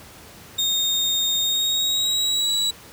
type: tone with pitch glide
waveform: 35% pulse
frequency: 3691 to 3908 Hz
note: A#7 to B7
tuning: -18 to -19 cents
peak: -18 dBFS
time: 0.58-2.71 s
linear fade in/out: 10 ms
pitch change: +99 cents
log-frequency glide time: 1.41-2.49 s
effects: pink hiss -44 dBFS RMS until 2.92 s + high-pass 60 Hz 12 dB/octave